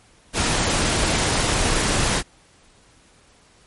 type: noise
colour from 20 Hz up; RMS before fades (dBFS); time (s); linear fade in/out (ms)
pink; -20; 0.33-2.23; 50
effects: pink hiss -54 dBFS RMS until 3.66 s + MP3 48 kbps